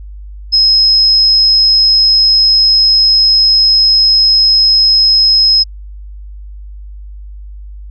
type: tone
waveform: sine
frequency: 5130 Hz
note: E8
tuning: 48 cents flat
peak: -5 dBFS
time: 0.52-5.64 s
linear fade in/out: 20 ms
effects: added 50 Hz sine -26 dBFS peak until 7.9 s